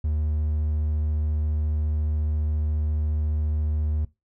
triangle tone, 76.2 Hz, D#2, 36 cents flat, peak -20 dBFS, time 0.04-4.05 s, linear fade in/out 5 ms, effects noise-tail reverb RT60 0.2 s tail -18 dB re dry

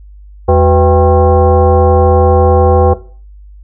sine tone with frequency modulation, 207.1 Hz, G#3, 5 cents flat, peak -4 dBFS, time 0.48-2.94 s, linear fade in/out 10 ms, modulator 290 Hz, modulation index 2.1, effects noise-tail reverb RT60 0.4 s tail -17 dB re dry + added 50 Hz sine -32 dBFS peak until 3.63 s

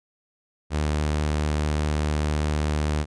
sawtooth tone, 75.4 Hz, D2, 46 cents sharp, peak -18 dBFS, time 0.7-3.06 s, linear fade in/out 50 ms, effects resampled to 22050 Hz

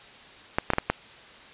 clicks, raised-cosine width 0.5 ms, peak -6 dBFS, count 5, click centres 0.585 / 0.703 / 0.735 / 0.784 / 0.9 s, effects white hiss -48 dBFS RMS until 1.53 s + resampled to 8000 Hz

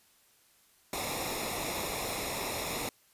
pink noise with comb filter, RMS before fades -35 dBFS, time 0.93-2.89 s, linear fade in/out 2 ms, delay 0.65 ms, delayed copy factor -0.7, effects white hiss -65 dBFS RMS until 3.13 s + resampled to 32000 Hz

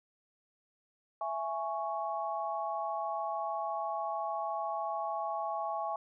sine chord, C# minor, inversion first, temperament just, 665.2 / 831.5 / 1108.7 Hz, E5 / G#5 / C#6, +16 / +2 / 0 cents, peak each -37 / -36 / -38 dBFS, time 1.21-5.96 s, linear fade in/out 2 ms, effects none

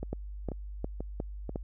two click trains, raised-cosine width 2 ms, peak -23 / -20 dBFS, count 4 / 5, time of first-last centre 0.03-1.493 / 0.13-1.559 s, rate 2.05 / 2.8 Hz, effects added 50 Hz sine -38 dBFS peak until 1.63 s

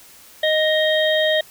harmonic tone with a mistuned harmonic, 622.3 Hz, D#5, in tune, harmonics 1 / 3 / 5 / 6, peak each -17 / -22 / -24 / -25 dBFS, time 0.43-1.41 s, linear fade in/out 5 ms, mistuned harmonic 5, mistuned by +44 cents, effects white hiss -46 dBFS RMS until 1.5 s

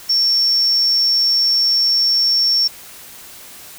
sine tone, 5460 Hz, F8, 40 cents flat, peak -12 dBFS, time 0.09-2.68 s, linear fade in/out 10 ms, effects white hiss -38 dBFS RMS until 3.78 s

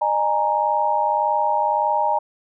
sine chord, D# suspended fourth, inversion none, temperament equal with one note detuned, 607 / 830.6 / 932.3 Hz, D#5 / G#5 / A#5, -43 / 0 / 0 cents, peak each -24 / -21 / -20 dBFS, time 0.01-2.19 s, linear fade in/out 10 ms, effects none

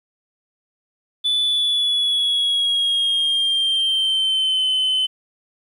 sine tone with pitch glide, 3479 to 3046 Hz, A7 to F#7, -20 to +50 cents, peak -14 dBFS, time 1.24-5.07 s, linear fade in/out 20 ms, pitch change -230 cents, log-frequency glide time 1.41-4.66 s, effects tanh soft clip ceiling -15 dBFS + 9-bit

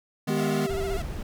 square chord, G# minor, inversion second, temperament equal, 155.56 / 207.7 / 246.9 Hz, D#3 / G#3 / B3, 0 / 0 / 0 cents, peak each -30 dBFS, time 0.27-0.67 s, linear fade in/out 10 ms
sine tone, 391.3 Hz, G4, 3 cents flat, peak -28 dBFS, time 0.3-0.97 s, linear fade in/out 2 ms
sawtooth tone with vibrato, 680 Hz, F5, 46 cents flat, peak -31 dBFS, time 0.37-1.02 s, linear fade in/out 2 ms, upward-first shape sine, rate 15 Hz, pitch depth 95 cents each way
brown noise, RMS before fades -32 dBFS, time 0.69-1.23 s, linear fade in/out 5 ms
effects none

